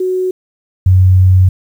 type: tone pair in turn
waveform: sine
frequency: 370 / 92.87 Hz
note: F#4 / F#2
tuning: 0 / +7 cents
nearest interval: 2 octaves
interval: 2393 cents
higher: first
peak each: -12 / -4 dBFS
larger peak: second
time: 0-0.31 / 0.86-1.49 s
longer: second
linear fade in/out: 5 ms
effects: 7-bit